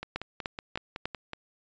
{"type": "two click trains", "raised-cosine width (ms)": 0.3, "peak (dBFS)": [-20, -15], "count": [8, 4], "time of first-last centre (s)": [[0.03, 1.334], [0.16, 1.056]], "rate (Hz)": [5.37, 3.35], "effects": ["resampled to 16000 Hz"]}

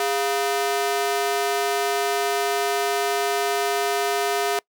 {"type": "ring-modulated tone", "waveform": "sawtooth", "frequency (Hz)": 554.4, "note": "C#5", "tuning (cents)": 0, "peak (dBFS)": -14, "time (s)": [0, 4.59], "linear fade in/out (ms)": 2, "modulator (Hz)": 146, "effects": ["noise-tail reverb RT60 0.1 s tail -25 dB re dry"]}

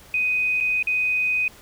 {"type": "tone with dropouts", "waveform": "sine", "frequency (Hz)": 2500, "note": "D#7", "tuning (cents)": 8, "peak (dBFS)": -19, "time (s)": [0.14, 1.48], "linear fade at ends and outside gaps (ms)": 2, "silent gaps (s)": [[0.603, 0.608], [0.827, 0.871]], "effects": ["pink hiss -48 dBFS RMS until 1.61 s"]}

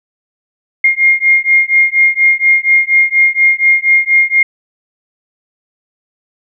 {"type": "beating tone pair", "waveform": "sine", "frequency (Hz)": [2126, 2130.2], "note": ["C7", "C7"], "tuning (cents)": [27, 30], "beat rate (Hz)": 4.2, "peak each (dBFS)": -10, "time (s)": [0.84, 4.43], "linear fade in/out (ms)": 5, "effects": []}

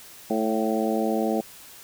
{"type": "harmonic tone with a mistuned harmonic", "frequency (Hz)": 110, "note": "A2", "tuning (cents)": 0, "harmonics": [2, 3, 4, 5, 6, 7], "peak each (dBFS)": [-26, -28, -29, -30, -31, -31], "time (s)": [0.3, 1.41], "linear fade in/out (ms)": 5, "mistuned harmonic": 6, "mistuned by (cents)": 31, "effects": ["white hiss -46 dBFS RMS until 1.83 s"]}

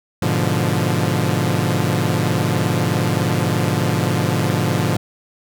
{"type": "chord", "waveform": "sawtooth", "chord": "G# diminished seventh", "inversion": "none", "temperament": "equal", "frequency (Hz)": [103.83, 123.47, 146.83, 174.61], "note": ["G#2", "B2", "D3", "F3"], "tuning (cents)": [0, 0, 0, 0], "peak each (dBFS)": -18, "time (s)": [0.22, 4.97], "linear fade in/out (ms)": 5, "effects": []}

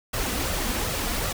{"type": "noise with flanger", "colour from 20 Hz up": "pink", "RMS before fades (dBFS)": -27, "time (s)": [0.13, 1.33], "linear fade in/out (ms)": 10, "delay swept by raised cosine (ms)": [1.5, 4.1], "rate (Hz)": 2.6, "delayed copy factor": 0.5, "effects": []}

